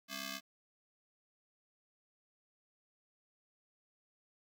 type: ring-modulated tone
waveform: 5% pulse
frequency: 466.2 Hz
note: A#4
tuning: in tune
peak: -26 dBFS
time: 0.08-0.41 s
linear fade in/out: 50 ms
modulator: 733 Hz
effects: none